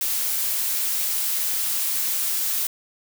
blue noise, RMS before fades -24 dBFS, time 0.01-2.67 s, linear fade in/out 2 ms, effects none

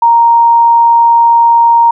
sine tone, 932.3 Hz, A#5, in tune, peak -3 dBFS, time 0.02-1.91 s, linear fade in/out 5 ms, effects none

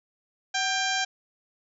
harmonic tone with a mistuned harmonic, 794 Hz, G5, 22 cents sharp, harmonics 1 / 2 / 3 / 4 / 5 / 6 / 7 / 8 / 9, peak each -30 / -29 / -34 / -33 / -35 / -38 / -35 / -36 / -40 dBFS, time 0.54-1.05 s, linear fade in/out 10 ms, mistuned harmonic 1, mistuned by -78 cents, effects none

